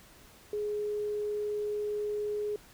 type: tone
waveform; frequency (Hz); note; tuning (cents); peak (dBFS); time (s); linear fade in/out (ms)
sine; 418; G#4; +11; -30; 0.53-2.56; 2
effects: pink hiss -56 dBFS RMS until 2.73 s